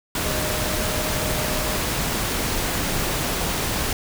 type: tone in noise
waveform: sine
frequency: 615 Hz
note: D#5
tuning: 20 cents flat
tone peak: -31 dBFS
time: 0.26-1.76 s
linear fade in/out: 2 ms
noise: pink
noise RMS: -24 dBFS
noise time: 0.15-3.93 s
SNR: -10 dB
effects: none